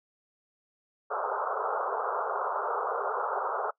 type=band-pass noise; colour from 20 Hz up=white; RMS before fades=-31 dBFS; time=1.1-3.71 s; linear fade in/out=10 ms; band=400 to 1400 Hz; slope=96 dB/octave; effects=noise-tail reverb RT60 0.1 s tail -22 dB re dry